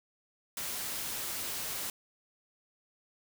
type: noise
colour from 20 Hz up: white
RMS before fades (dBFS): -37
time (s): 0.57-1.9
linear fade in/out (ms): 2
effects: none